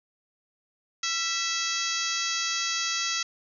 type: harmonic tone with a mistuned harmonic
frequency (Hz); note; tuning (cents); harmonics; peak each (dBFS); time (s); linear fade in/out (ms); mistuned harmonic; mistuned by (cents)
656; E5; -9; 2 / 3 / 4 / 5 / 6 / 7 / 8 / 9 / 10; -35 / -35 / -35 / -35 / -35 / -35 / -35 / -35 / -35; 1.03-3.23; 5; 2; +51
effects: none